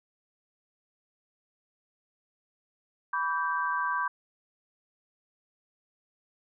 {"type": "chord", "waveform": "sine", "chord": "G major", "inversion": "first", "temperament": "equal with one note detuned", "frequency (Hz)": [987.8, 1146.5, 1568], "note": ["B5", "D6", "G6"], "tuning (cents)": [0, -42, 0], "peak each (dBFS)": -31, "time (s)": [3.13, 4.08], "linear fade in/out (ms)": 5, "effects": []}